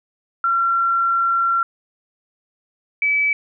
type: tone pair in turn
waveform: sine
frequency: 1365 / 2296 Hz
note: F6 / D7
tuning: -40 / -40 cents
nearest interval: major sixth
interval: 900 cents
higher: second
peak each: -15 dBFS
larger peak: neither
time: 0.44-1.63 / 3.02-3.33 s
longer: first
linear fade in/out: 2 ms
effects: none